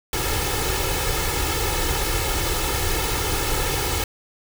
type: noise with comb filter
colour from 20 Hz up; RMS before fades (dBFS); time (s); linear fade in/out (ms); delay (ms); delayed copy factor
pink; -23; 0.13-4.04; 2; 2.3; +0.75
effects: none